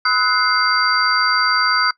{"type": "tone cluster", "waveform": "sine", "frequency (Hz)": [1012, 1277, 1483, 2099, 4694], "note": ["B5", "D#6", "F#6", "C7", "D8"], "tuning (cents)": [42, 45, 4, 5, -2], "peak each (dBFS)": [-26, -18, -18, -26, -19], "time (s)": [0.05, 1.91], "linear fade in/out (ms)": 5, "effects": ["noise-tail reverb RT60 0.1 s tail -20 dB re dry"]}